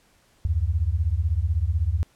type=beating tone pair; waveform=sine; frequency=73.42 / 89.42 Hz; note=D2 / F2; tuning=0 / +41 cents; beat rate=16 Hz; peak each=-23 dBFS; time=0.45-2.03 s; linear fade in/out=0 ms; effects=pink hiss -61 dBFS RMS until 2.15 s + low-pass 12000 Hz 12 dB/octave